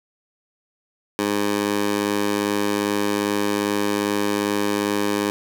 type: tone with high-pass filter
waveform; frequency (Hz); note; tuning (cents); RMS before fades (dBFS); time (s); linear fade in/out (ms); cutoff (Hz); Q
15% pulse; 102.5; G#2; -22; -22; 1.19-5.3; 0; 310; 1
effects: none